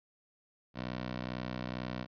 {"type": "tone with high-pass filter", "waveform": "15% pulse", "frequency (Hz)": 62.2, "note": "B1", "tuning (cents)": 13, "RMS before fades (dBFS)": -39, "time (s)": [0.74, 2.07], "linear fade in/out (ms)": 50, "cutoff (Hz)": 140, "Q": 0.6, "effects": ["resampled to 11025 Hz"]}